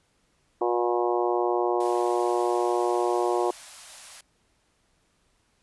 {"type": "harmonic tone", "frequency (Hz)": 120, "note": "B2", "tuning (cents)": -49, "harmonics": [3, 4, 5, 6, 7, 8, 9], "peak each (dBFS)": [-25, -30, -32, -29, -32, -33, -35], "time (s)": [0.61, 3.51], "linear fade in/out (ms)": 5}
{"type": "high-pass noise", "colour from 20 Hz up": "white", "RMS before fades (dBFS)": -44, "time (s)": [1.8, 4.21], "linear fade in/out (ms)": 5, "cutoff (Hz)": 540, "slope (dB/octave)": 96}
{"effects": ["pink hiss -68 dBFS RMS until 5.62 s", "resampled to 24000 Hz"]}